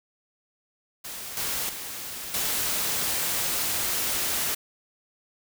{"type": "noise with level steps", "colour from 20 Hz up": "white", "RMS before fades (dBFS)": [-37, -29, -36, -27], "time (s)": [1.04, 4.55], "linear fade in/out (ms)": 10, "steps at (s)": [1.37, 1.69, 2.34], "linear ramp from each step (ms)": 2, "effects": []}